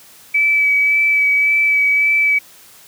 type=tone with vibrato; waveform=sine; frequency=2295 Hz; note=D7; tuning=40 cents flat; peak=-11 dBFS; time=0.34-2.39 s; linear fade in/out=10 ms; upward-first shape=sine; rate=1.8 Hz; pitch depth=16 cents each way; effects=white hiss -44 dBFS RMS until 2.87 s + high-pass 60 Hz 12 dB/octave